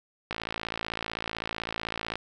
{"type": "click train", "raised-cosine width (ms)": 0.3, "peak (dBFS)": -15, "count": 104, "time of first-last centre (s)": [0.31, 2.156], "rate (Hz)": 55.8, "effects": []}